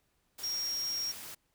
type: tone in noise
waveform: sine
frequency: 5588 Hz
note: F8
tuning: in tune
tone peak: -32 dBFS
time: 0.43-1.12 s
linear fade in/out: 10 ms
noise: white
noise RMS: -45 dBFS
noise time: 0.38-1.35 s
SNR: +10 dB
effects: pink hiss -75 dBFS RMS until 1.54 s